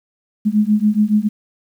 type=beating tone pair; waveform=sine; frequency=207.7 / 214.8 Hz; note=G#3 / A3; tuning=0 / -41 cents; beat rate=7.1 Hz; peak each=-15 dBFS; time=0.45-1.29 s; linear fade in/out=20 ms; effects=8-bit